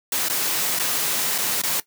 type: noise with dropouts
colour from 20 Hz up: white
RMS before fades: -23 dBFS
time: 0.12-1.8 s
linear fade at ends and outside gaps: 2 ms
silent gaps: 0.285-0.298 / 0.79-0.796 / 1.38-1.384 / 1.617-1.635 s
effects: noise-tail reverb RT60 0.1 s tail -17 dB re dry + high-pass 150 Hz 12 dB/octave